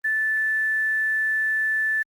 sine tone with quantisation, 1753 Hz, A6, 7 cents flat, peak -20 dBFS, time 0.04-2.03 s, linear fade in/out 10 ms, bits 8, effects Opus 32 kbps

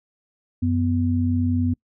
sine tone pair together, 92.9 / 248 Hz, F#2 / B3, +7 / +7 cents, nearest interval octave + perfect fourth, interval 1700 cents, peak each -21 dBFS, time 0.62-1.74 s, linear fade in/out 10 ms, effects noise-tail reverb RT60 0.1 s tail -25 dB re dry

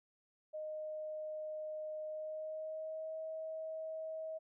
sine tone with pitch glide, 618 to 636.8 Hz, D#5 to D#5, -12 to +40 cents, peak -40 dBFS, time 0.53-4.39 s, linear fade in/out 20 ms, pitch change +52 cents, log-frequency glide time 2.05-3.18 s, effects none

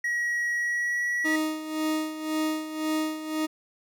triangle tone with pitch glide, 1910 to 1932.2 Hz, A#6 to B6, +42 to -38 cents, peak -23 dBFS, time 0.04-1.36 s, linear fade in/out 5 ms, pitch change +20 cents, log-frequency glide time 0.54-1.04 s
40% pulse tone with tremolo, 311.6 Hz, D#4, 3 cents sharp, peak -23 dBFS, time 1.24-3.47 s, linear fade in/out 20 ms, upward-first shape sine, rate 1.9 Hz, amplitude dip 70%
effects none

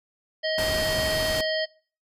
harmonic tone, 630 Hz, D#5, 21 cents sharp, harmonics 1 / 3 / 5 / 7 / 8, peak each -26 / -31 / -33 / -34 / -35 dBFS, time 0.43-1.66 s, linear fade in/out 20 ms
pink noise, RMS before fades -30 dBFS, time 0.58-1.41 s, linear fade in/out 2 ms
effects noise-tail reverb RT60 0.4 s tail -21 dB re dry + resampled to 32000 Hz

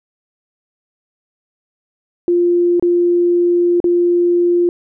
sine tone with dropouts, 349.2 Hz, F4, in tune, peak -10 dBFS, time 2.28-4.69 s, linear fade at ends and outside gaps 1 ms, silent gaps 2.797-2.825 / 3.802-3.842 s, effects none

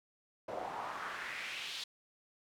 pink noise with band-pass filter sweep, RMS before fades -42 dBFS, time 0.48-1.84 s, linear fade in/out 5 ms, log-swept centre 600 to 3900 Hz, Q 2.5, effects none

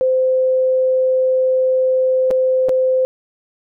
sine tone with dropouts, 517 Hz, C5, 21 cents flat, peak -12 dBFS, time 0.01-3.05 s, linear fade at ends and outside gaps 0 ms, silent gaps 2.306-2.311 / 2.686-2.693 s, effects none

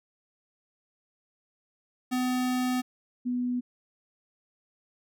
square / sine tone pair in turn, 252.2 / 246.9 Hz, B3 / B3, +36 / 0 cents, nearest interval unison, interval 36 cents, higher first, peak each -26 dBFS, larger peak neither, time 2.11-2.82 / 3.25-3.61 s, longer first, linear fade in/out 20 ms, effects none

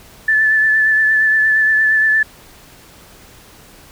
sine tone with vibrato, 1747 Hz, A6, 13 cents flat, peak -10 dBFS, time 0.28-2.23 s, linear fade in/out 5 ms, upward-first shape sine, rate 8.6 Hz, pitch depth 21 cents each way, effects pink hiss -43 dBFS RMS until 3.91 s

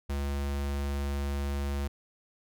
square tone, 70.4 Hz, C#2, 27 cents sharp, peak -30 dBFS, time 0.09-1.88 s, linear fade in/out 10 ms, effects none

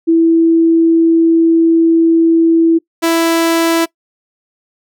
sine / sawtooth tone pair in turn, 329.6 / 331.3 Hz, E4 / E4, 0 / +9 cents, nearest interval unison, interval 9 cents, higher second, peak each -6 dBFS, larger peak neither, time 0.07-2.79 / 3.02-3.86 s, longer first, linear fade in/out 20 ms, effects noise-tail reverb RT60 0.1 s tail -22 dB re dry

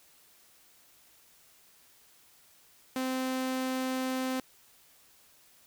sawtooth tone, 259.2 Hz, C4, 16 cents flat, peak -26 dBFS, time 2.96-4.4 s, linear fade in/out 2 ms, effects white hiss -61 dBFS RMS until 5.66 s

